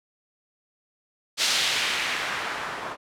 blue noise with low-pass filter sweep, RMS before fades -27 dBFS, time 1.37-2.97 s, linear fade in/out 50 ms, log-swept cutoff 4500 to 980 Hz, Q 1.2, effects none

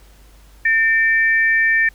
sine tone pair together, 1800 / 2310 Hz, A6 / D7, +39 / -29 cents, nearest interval major third, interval 432 cents, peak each -13 / -20 dBFS, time 0.65-1.89 s, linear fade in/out 5 ms, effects added 50 Hz sine -44 dBFS peak until 1.94 s + pink hiss -52 dBFS RMS until 1.94 s

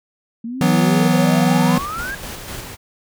sine exponential sweep, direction up, 223.8 to 1661.2 Hz, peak -24 dBFS, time 0.44-2.15 s, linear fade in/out 5 ms
square chord, E suspended second, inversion none, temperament equal with one note detuned, 162.92 / 185 / 246.9 Hz, E3 / F#3 / B3, -20 / 0 / 0 cents, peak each -18 dBFS, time 0.61-1.78 s, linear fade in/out 2 ms
pink noise with tremolo, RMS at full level -30 dBFS, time 1.73-2.77 s, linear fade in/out 50 ms, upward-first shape square, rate 4 Hz, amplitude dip 30%
effects none

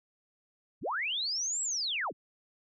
sine linear two-way sweep, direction up then down, 50 to 7810 to 50 Hz, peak -30 dBFS, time 0.81-2.13 s, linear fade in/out 50 ms, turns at 1.62 s, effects none

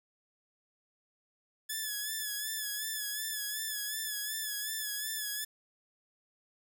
5% pulse tone with vibrato, 1716 Hz, A6, 44 cents flat, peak -24 dBFS, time 1.69-5.45 s, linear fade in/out 10 ms, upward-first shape sine, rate 2.7 Hz, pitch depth 54 cents each way, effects none

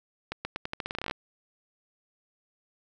accelerating click train, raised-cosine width 0.3 ms, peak -16 dBFS, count 16, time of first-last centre 0.32-1.111 s, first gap 130 ms, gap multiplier 0.85, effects none

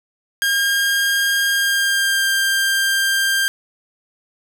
sawtooth tone with pitch glide, 1614 to 1589 Hz, G#6 to G6, -50 to +23 cents, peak -12 dBFS, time 0.42-3.48 s, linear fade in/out 0 ms, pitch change -27 cents, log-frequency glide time 1.5-2.3 s, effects 7-bit

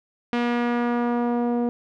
sawtooth tone with low-pass filter sweep, 239.8 Hz, A#3, 49 cents sharp, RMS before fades -23 dBFS, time 0.33-1.69 s, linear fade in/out 0 ms, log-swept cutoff 2900 to 580 Hz, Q 1.1, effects none

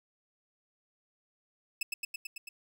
sawtooth tone with echo, 2613 Hz, E7, 16 cents flat, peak -26 dBFS, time 1.81-1.83 s, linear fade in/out 5 ms, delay 110 ms, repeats 6, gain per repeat -2 dB, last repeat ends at 2.49 s, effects none

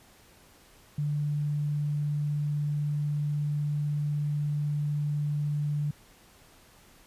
sine tone, 147.3 Hz, D3, 6 cents sharp, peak -26 dBFS, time 0.98-5.91 s, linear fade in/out 5 ms, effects pink hiss -57 dBFS RMS until 7.06 s + resampled to 32000 Hz

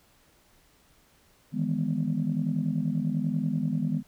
sine chord, E major seventh, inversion third, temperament just, 154.51 / 164.81 / 206 / 247.2 Hz, D#3 / E3 / G#3 / B3, -12 / 0 / -14 / +2 cents, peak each -30 dBFS, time 1.52-4.03 s, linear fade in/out 50 ms, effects tanh soft clip ceiling -16 dBFS + pink hiss -62 dBFS RMS until 4.07 s

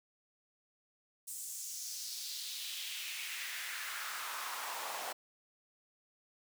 pink noise with high-pass filter sweep, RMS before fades -42 dBFS, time 1.27-5.13 s, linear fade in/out 10 ms, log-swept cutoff 8400 to 690 Hz, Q 2.3, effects none

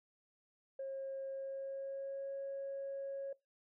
sine tone with pitch glide, 540 to 549.4 Hz, C#5 to C#5, -45 to -16 cents, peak -38 dBFS, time 0.79-3.33 s, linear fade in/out 5 ms, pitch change +29 cents, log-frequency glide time 1.3-2.33 s, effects noise-tail reverb RT60 0.2 s tail -22 dB re dry + tanh soft clip ceiling -36 dBFS

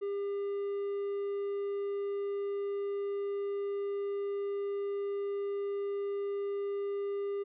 triangle tone, 401.5 Hz, G4, 41 cents sharp, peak -30 dBFS, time 0.01-7.44 s, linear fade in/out 20 ms, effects resampled to 8000 Hz

